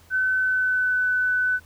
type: tone with pitch glide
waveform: sine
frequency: 1519 to 1500.7 Hz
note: F#6 to F#6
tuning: +45 to +24 cents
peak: -19 dBFS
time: 0.1-1.6 s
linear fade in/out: 50 ms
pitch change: -21 cents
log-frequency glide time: 0.38-0.99 s
effects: added 83 Hz sine -52 dBFS peak until 1.65 s + pink hiss -55 dBFS RMS until 1.65 s